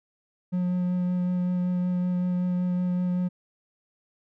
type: tone with vibrato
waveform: triangle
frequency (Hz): 179.8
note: F#3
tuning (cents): -49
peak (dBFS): -21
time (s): 0.52-3.29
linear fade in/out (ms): 20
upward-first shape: sine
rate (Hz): 5.3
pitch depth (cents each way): 10
effects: none